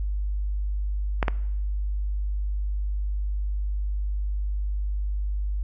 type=clicks; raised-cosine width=0.5 ms; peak=-8 dBFS; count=2; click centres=1.228 / 1.282 s; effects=noise-tail reverb RT60 0.9 s tail -20 dB re dry + added 50 Hz sine -24 dBFS peak until 5.63 s